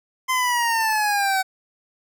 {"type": "exponential sweep", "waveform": "25% pulse", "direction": "down", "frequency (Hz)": [1040, 754], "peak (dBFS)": -15, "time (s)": [0.28, 1.43], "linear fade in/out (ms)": 20, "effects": []}